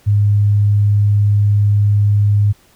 sine tone, 102.9 Hz, G#2, 16 cents flat, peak -9 dBFS, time 0.06-2.53 s, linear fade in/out 20 ms, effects pink hiss -51 dBFS RMS until 2.75 s

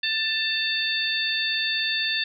harmonic tone with a mistuned harmonic, 896 Hz, A5, 31 cents sharp, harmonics 2 / 3 / 4 / 5, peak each -28 / -29 / -27 / -29 dBFS, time 0.03-2.24 s, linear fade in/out 5 ms, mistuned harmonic 2, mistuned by -23 cents, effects none

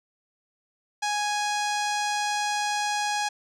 sawtooth tone with low-pass filter, 830.6 Hz, G#5, in tune, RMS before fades -27 dBFS, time 1.02-3.29 s, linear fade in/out 10 ms, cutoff 6700 Hz, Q 1.7, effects none

